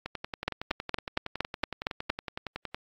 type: two click trains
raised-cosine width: 0.3 ms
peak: -10 / -18 dBFS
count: 8 / 30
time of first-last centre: 0.48-2.1 / 0.06-2.745 s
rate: 4.32 / 10.8 Hz
effects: AAC 48 kbps